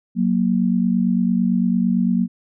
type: tone pair together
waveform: sine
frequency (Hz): 185 / 233.9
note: F#3 / A#3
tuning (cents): 0 / +6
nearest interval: major third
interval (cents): 406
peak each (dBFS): -18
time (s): 0.15-2.28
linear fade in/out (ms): 50
effects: none